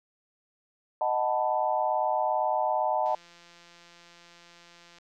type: chord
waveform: sine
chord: B dominant seventh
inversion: first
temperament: equal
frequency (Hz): 622.3 / 740 / 880 / 987.8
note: D#5 / F#5 / A5 / B5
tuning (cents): 0 / 0 / 0 / 0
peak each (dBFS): -29 / -29 / -28 / -34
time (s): 1.01-3.15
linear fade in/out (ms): 2
type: click train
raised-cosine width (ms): 0.2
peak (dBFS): -36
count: 332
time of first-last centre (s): 3.06-4.984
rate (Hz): 172
effects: none